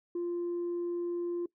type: tone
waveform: sine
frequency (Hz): 347.5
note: F4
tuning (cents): -9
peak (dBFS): -29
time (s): 0.15-1.46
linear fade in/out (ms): 5
effects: noise-tail reverb RT60 0.1 s tail -21 dB re dry + tanh soft clip ceiling -29 dBFS